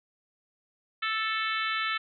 harmonic tone, 440 Hz, A4, in tune, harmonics 3 / 4 / 5 / 6 / 7 / 8 / 9, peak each -31 / -33 / -35 / -37 / -38 / -39 / -40 dBFS, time 1.02-1.98 s, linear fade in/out 10 ms, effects none

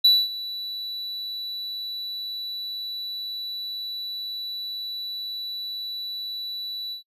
triangle tone with ADSR envelope, 3951 Hz, B7, in tune, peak -10 dBFS, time 0.04-7.03 s, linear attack 10 ms, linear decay 230 ms, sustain -18 dB, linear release 110 ms, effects noise-tail reverb RT60 0.1 s tail -26 dB re dry + resampled to 32000 Hz

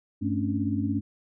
sine tone cluster, 98.6 / 217.4 / 271.4 / 288.6 Hz, G2 / A3 / C#4 / D4, +11 / -21 / -36 / -30 cents, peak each -30 dBFS, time 0.21-1.01 s, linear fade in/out 20 ms, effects none

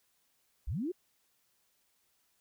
sine linear sweep, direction up, 36.71 to 385.7 Hz, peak -32 dBFS, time 0.67-0.92 s, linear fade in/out 10 ms, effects white hiss -74 dBFS RMS until 2.4 s

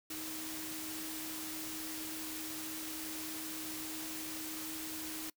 sine tone in noise, 314.8 Hz, D#4, 20 cents sharp, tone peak -45 dBFS, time 0.1-5.3 s, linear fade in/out 5 ms, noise white, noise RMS -43 dBFS, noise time 0.1-5.3 s, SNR -5 dB, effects noise-tail reverb RT60 0.1 s tail -24 dB re dry

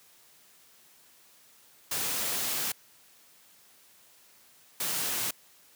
white noise bursts at uneven times, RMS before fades -31 dBFS, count 2, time 1.91-2.72 / 4.8-5.31 s, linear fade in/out 5 ms, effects white hiss -59 dBFS RMS until 5.75 s + high-pass 100 Hz 12 dB/octave

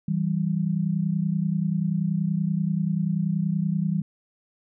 sine tone pair together, 162.68 / 193.1 Hz, E3 / G3, -23 / -26 cents, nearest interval minor third, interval 297 cents, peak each -24 / -25 dBFS, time 0.08-4.02 s, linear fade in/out 5 ms, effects none

